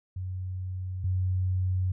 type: tone pair in turn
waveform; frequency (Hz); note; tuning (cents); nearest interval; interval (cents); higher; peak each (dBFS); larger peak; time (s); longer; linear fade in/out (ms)
sine; 92.5 / 92.5; F#2 / F#2; 0 / 0; unison; 0; neither; -31 / -24; second; 0.16-1.04 / 1.04-1.92; neither; 5
effects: none